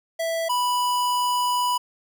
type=tone pair in turn; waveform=square; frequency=659.3 / 985.8 Hz; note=E5 / B5; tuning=0 / -3 cents; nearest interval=perfect fifth; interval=697 cents; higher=second; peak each=-24 / -21 dBFS; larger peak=second; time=0.19-0.49 / 0.49-1.78 s; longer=second; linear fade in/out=10 ms; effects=none